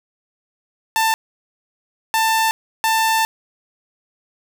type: tone bursts at uneven times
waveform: sawtooth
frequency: 890 Hz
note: A5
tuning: 20 cents sharp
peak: -11 dBFS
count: 3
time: 0.96-1.14 / 2.14-2.51 / 2.84-3.25 s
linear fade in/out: 0 ms
effects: none